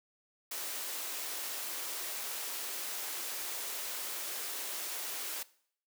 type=high-pass noise; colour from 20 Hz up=white; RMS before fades=-39 dBFS; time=0.51-5.43 s; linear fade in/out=5 ms; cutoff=310 Hz; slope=24 dB/octave; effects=noise-tail reverb RT60 0.6 s tail -20 dB re dry